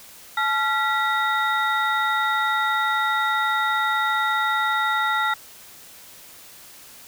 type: tone cluster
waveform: sine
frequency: 862 / 1377 / 1948 / 3718 Hz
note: A5 / F6 / B6 / A#7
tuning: -36 / -25 / -24 / -5 cents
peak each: -25 / -22 / -26 / -30 dBFS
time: 0.37-5.34 s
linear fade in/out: 5 ms
effects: white hiss -45 dBFS RMS until 7.07 s